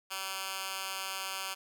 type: tone with high-pass filter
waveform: 10% pulse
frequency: 191.8 Hz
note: G3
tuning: 37 cents flat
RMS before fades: -38 dBFS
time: 0.1-1.55 s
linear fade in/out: 20 ms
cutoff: 1600 Hz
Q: 0.76
effects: none

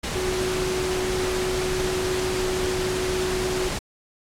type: tone in noise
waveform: sine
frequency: 370 Hz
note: F#4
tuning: in tune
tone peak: -24 dBFS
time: 0.15-3.69 s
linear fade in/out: 10 ms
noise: pink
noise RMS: -28 dBFS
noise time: 0.03-3.79 s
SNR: +1 dB
effects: low-pass 9000 Hz 12 dB/octave + AAC 64 kbps

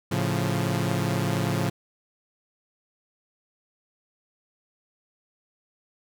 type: chord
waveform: sawtooth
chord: A augmented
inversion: none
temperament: equal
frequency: 110 / 138.59 / 174.61 Hz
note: A2 / C#3 / E#3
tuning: 0 / 0 / 0 cents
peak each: -24 dBFS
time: 0.11-1.7 s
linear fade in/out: 10 ms
effects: none

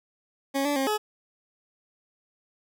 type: tone with pitch steps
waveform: 20% pulse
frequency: 274.5 / 289.2 / 268.9 / 424.6 Hz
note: C#4 / D4 / C4 / G#4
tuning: -17 / -27 / +47 / +38 cents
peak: -19 dBFS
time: 0.54-0.98 s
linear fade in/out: 20 ms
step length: 110 ms
effects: none

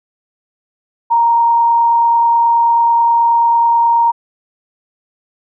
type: tone with frequency modulation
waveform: sine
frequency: 933 Hz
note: A#5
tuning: 1 cent sharp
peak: -8 dBFS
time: 1.1-4.12 s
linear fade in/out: 20 ms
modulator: 29.3 Hz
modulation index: 0.27
effects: none

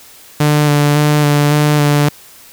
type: tone with vibrato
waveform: sawtooth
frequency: 147.6 Hz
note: D3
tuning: 9 cents sharp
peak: -5 dBFS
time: 0.4-2.09 s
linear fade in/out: 5 ms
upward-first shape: square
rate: 1.8 Hz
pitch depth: 17 cents each way
effects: white hiss -40 dBFS RMS until 2.52 s

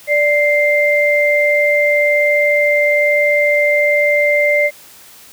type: tone pair together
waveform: sine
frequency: 587.3 / 2093 Hz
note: D5 / C7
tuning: 0 / 0 cents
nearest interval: octave + minor seventh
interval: 2200 cents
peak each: -13 dBFS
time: 0.07-4.71 s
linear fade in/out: 50 ms
effects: white hiss -41 dBFS RMS until 5.32 s + high-pass 60 Hz 12 dB/octave

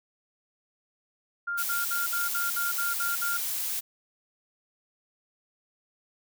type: tone bursts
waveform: sine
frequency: 1400 Hz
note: F6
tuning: 4 cents sharp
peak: -28 dBFS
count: 9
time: 1.47-3.374 s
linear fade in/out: 10 ms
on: 160 ms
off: 58 ms
type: noise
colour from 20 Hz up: blue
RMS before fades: -31 dBFS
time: 1.57-3.81 s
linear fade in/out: 20 ms
effects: none

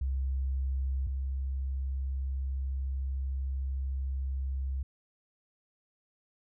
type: tone pair in turn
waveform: sine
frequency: 66.4 / 66.73 Hz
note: C2 / C2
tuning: +26 / +35 cents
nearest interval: unison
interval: 9 cents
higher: second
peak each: -28 / -30 dBFS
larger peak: first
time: 0.01-1.07 / 1.07-4.83 s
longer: second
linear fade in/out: 5 ms
effects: none

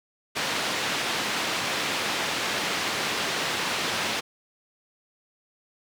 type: band-pass noise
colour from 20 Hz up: white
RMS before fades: -28 dBFS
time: 0.35-4.21 s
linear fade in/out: 20 ms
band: 140 to 3600 Hz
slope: 12 dB/octave
effects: none

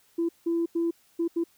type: tone bursts at uneven times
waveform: sine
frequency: 336.1 Hz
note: E4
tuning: 34 cents sharp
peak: -22 dBFS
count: 5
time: 0.18-0.29 / 0.46-0.66 / 0.75-0.91 / 1.19-1.28 / 1.36-1.44 s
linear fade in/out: 10 ms
effects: tanh soft clip ceiling -19 dBFS + white hiss -63 dBFS RMS until 1.57 s

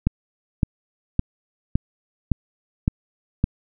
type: click train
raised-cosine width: 5 ms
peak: -5 dBFS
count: 7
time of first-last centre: 0.07-3.441 s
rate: 1.78 Hz
effects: none

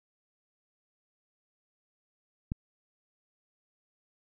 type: click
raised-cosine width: 5 ms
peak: -19 dBFS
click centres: 2.519 s
effects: none

